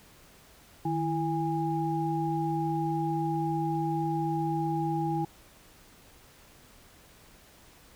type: tone cluster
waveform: sine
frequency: 155.3 / 331.8 / 820 Hz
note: D#3 / E4 / G#5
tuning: -3 / +11 / -22 cents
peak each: -31 dBFS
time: 0.85-5.25 s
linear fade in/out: 5 ms
effects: pink hiss -56 dBFS RMS until 7.95 s